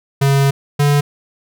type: tone pair in turn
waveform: square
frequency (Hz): 138.3 / 144.51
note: C#3 / D3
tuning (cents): -4 / -28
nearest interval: minor second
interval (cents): 76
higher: second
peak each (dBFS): -11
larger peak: neither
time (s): 0.21-0.51 / 0.79-1.01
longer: first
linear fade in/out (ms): 10
effects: none